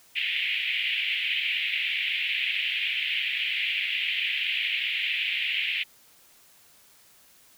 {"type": "band-pass noise", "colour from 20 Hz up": "white", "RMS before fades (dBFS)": -28, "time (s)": [0.15, 5.84], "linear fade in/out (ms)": 20, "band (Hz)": [2100, 3100], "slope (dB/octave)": 48, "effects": ["white hiss -57 dBFS RMS until 7.57 s"]}